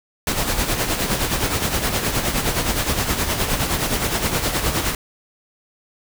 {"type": "noise with tremolo", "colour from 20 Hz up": "pink", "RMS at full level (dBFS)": -19, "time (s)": [0.27, 4.95], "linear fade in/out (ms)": 2, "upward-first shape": "sine", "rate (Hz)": 9.6, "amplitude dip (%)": 55, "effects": []}